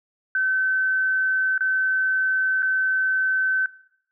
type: tone with dropouts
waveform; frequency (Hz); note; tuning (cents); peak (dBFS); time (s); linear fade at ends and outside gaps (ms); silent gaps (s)
sine; 1531; G6; -41; -19; 0.35-3.66; 2; 1.579-1.607 / 2.623-2.628
effects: noise-tail reverb RT60 0.7 s tail -19 dB re dry